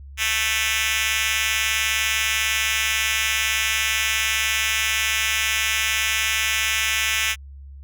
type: tone with high-pass filter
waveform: 5% pulse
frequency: 220.1 Hz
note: A3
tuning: 1 cent sharp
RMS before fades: -22 dBFS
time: 0.17-7.36 s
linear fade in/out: 50 ms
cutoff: 2500 Hz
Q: 1.4
effects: added 69 Hz sine -37 dBFS peak until 7.83 s